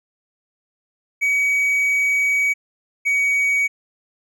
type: tone pair in turn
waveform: triangle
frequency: 2265 / 2256 Hz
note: C#7 / C#7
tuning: +37 / +30 cents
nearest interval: unison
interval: 7 cents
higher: first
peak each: -14 / -14 dBFS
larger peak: neither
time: 1.21-2.54 / 3.05-3.68 s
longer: first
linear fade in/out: 20 ms
effects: none